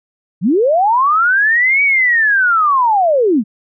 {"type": "linear two-way sweep", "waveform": "sine", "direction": "up then down", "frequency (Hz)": [146.83, 2284, 187.7], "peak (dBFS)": -9, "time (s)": [0.41, 3.44], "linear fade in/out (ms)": 50, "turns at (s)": 1.83, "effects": []}